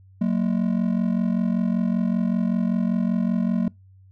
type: ring-modulated tone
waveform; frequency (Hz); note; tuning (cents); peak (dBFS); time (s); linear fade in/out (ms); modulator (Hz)
triangle; 207.7; G#3; 0; -14; 0.21-3.68; 2; 22.6
effects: noise-tail reverb RT60 0.2 s tail -25 dB re dry + added 95 Hz sine -48 dBFS peak until 4.11 s